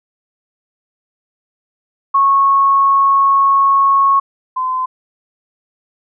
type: tone pair in turn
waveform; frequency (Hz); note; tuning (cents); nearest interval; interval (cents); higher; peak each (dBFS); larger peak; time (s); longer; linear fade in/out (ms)
sine; 1100 / 1027.5; C#6 / C6; -14 / -32; minor second; 118; first; -8 / -15; first; 2.14-4.2 / 4.56-4.86; first; 10
effects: none